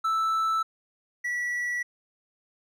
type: tone pair in turn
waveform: triangle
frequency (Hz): 1318.5 / 1946.1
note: E6 / B6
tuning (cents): 0 / -26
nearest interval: perfect fifth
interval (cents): 674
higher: second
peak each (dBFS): -21 / -25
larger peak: first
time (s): 0.04-0.63 / 1.24-1.83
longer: neither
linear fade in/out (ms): 10
effects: none